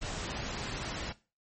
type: noise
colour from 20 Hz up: pink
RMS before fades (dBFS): -37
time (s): 0.01-1.13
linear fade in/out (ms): 20
effects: noise-tail reverb RT60 0.3 s tail -18 dB re dry + MP3 32 kbps